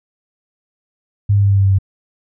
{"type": "tone with pitch steps", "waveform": "sine", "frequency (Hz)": [101.5, 100.62, 99.76, 98.9, 98.04, 97.2, 96.36], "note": ["G#2", "G2", "G2", "G2", "G2", "G2", "G2"], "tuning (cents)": [-39, 46, 31, 16, 1, -14, -29], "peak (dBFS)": -9, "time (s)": [1.29, 1.787], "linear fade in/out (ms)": 10, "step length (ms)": 71, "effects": []}